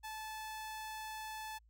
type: tone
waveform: sawtooth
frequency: 870 Hz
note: A5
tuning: 20 cents flat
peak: -39 dBFS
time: 0.03-1.59 s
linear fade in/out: 20 ms
effects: added 55 Hz sine -63 dBFS peak until 1.69 s